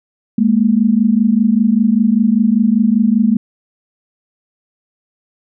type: tone pair together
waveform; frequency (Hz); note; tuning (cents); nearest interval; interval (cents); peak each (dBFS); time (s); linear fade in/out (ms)
sine; 208 / 233.1; G#3 / A#3; +3 / 0; major second; 197; -12; 0.38-3.37; 5
effects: none